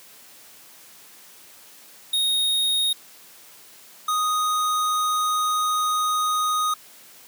square tone pair in turn, 3729 / 1244.4 Hz, A#7 / D#6, 0 / 0 cents, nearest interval octave + perfect fifth, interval 1900 cents, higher first, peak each -20 / -21 dBFS, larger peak first, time 2.13-2.93 / 4.08-6.74 s, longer second, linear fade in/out 5 ms, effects white hiss -48 dBFS RMS until 7.27 s + high-pass 150 Hz 12 dB/octave

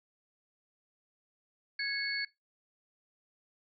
sine tone cluster, 1666 / 2198 / 4445 Hz, G#6 / C#7 / C#8, +5 / -15 / +4 cents, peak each -36 / -36 / -36 dBFS, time 1.79-2.25 s, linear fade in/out 5 ms, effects noise-tail reverb RT60 0.2 s tail -21 dB re dry

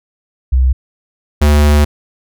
sine / square tone pair in turn, 64.2 / 73.93 Hz, C2 / D2, -32 / +12 cents, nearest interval major second, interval 244 cents, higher second, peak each -7 dBFS, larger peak neither, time 0.52-0.73 / 1.41-1.85 s, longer second, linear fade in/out 10 ms, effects none

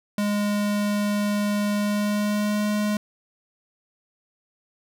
square tone with pitch glide, 206.2 to 209.3 Hz, G#3 to G#3, -12 to +14 cents, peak -22 dBFS, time 0.18-2.97 s, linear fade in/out 2 ms, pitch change +26 cents, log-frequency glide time 1.76-2.69 s, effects none

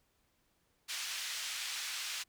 white band-pass noise, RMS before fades -40 dBFS, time 0.88-2.24 s, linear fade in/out 20 ms, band 1700 to 5500 Hz, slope 12 dB/octave, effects pink hiss -75 dBFS RMS until 2.28 s

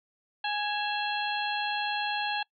harmonic tone with a mistuned harmonic, 830.6 Hz, G#5, in tune, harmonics 1 / 2 / 3 / 4 / 5, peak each -31 / -34 / -36 / -37 / -38 dBFS, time 0.44-2.43 s, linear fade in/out 5 ms, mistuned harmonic 3, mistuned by +130 cents, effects noise-tail reverb RT60 0.1 s tail -24 dB re dry

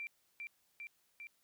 sine tone with echo, 2354 Hz, D7, 3 cents sharp, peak -40 dBFS, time 0-0.07 s, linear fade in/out 0 ms, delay 400 ms, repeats 3, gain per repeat -2 dB, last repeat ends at 1.27 s, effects white hiss -75 dBFS RMS until 1.43 s

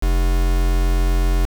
triangle tone with quantisation, 43.97 Hz, F1, 13 cents sharp, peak -12 dBFS, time 0.02-1.46 s, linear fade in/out 10 ms, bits 4, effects none

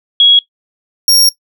sine / sawtooth tone pair in turn, 3322 / 5569 Hz, G#7 / F8, 0 / -6 cents, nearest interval major sixth, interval 894 cents, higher second, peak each -3 dBFS, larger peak neither, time 0.2-0.39 / 1.08-1.29 s, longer second, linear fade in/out 2 ms, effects noise-tail reverb RT60 0.1 s tail -18 dB re dry

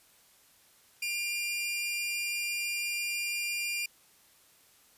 sawtooth tone pair together, 2398 / 2789 Hz, D7 / F7, +36 / -3 cents, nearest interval minor third, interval 261 cents, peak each -28 / -37 dBFS, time 1.02-3.86 s, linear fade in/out 5 ms, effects white hiss -62 dBFS RMS until 4.97 s + resampled to 32000 Hz

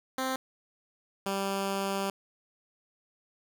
10% pulse tone pair in turn, 261.6 / 195.98 Hz, C4 / G3, 0 / 0 cents, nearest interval perfect fourth, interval 500 cents, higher first, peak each -21 dBFS, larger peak neither, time 0.18-0.36 / 1.26-2.1 s, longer second, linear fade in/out 2 ms, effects none

